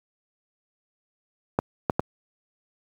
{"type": "clicks", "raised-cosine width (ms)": 1, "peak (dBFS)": -6, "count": 3, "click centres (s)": [1.589, 1.898, 1.995], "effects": ["high-pass 80 Hz 12 dB/octave", "8-bit"]}